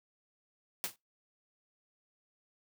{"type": "noise with exponential decay", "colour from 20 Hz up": "white", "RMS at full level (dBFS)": -31, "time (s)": [0.84, 0.96], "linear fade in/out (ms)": 0, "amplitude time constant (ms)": 26, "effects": ["noise-tail reverb RT60 0.2 s tail -23 dB re dry", "high-pass 80 Hz 12 dB/octave"]}